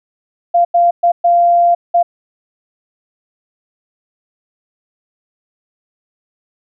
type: tone bursts at uneven times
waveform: sine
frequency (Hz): 693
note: F5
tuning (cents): -14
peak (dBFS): -7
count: 5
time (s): 0.54-0.65 / 0.74-0.91 / 1.03-1.12 / 1.24-1.75 / 1.94-2.03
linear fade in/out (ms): 10
effects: none